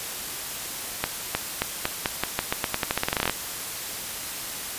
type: accelerating click train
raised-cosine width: 0.3 ms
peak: -6 dBFS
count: 22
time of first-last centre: 1.04-3.297 s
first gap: 310 ms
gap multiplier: 0.87
effects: white hiss -33 dBFS RMS until 4.78 s + resampled to 32000 Hz